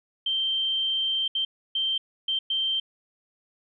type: tone bursts at uneven times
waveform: sine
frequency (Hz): 3136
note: G7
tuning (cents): 0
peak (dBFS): -23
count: 5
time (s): 0.26-1.28 / 1.35-1.45 / 1.75-1.98 / 2.28-2.39 / 2.5-2.8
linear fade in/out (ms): 5
effects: none